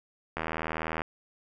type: click train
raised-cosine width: 0.5 ms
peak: -16 dBFS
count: 53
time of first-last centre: 0.37-1.018 s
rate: 80.2 Hz
effects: none